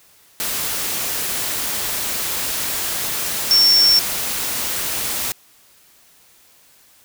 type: tone in noise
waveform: sine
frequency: 5450 Hz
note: F8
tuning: 43 cents flat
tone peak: -10 dBFS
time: 3.51-3.99 s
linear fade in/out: 0 ms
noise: white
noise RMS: -23 dBFS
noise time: 0.4-5.32 s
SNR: +10 dB
effects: white hiss -52 dBFS RMS until 7.04 s